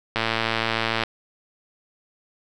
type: click train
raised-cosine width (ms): 0.3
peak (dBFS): -6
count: 100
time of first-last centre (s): 0.16-1.036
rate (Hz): 113
effects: none